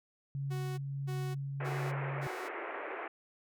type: tone with tremolo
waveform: sine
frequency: 138.59 Hz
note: C#3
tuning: in tune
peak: -33 dBFS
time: 0.35-2.27 s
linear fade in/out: 0 ms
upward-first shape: triangle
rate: 1.5 Hz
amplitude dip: 30%
type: tone bursts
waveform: sawtooth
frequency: 370.1 Hz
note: F#4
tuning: in tune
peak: -38 dBFS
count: 4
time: 0.5-2.49 s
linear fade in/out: 20 ms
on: 280 ms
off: 290 ms
type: band-pass noise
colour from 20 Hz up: pink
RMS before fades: -41 dBFS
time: 1.6-3.08 s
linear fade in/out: 5 ms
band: 340 to 2400 Hz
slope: 48 dB/octave
effects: none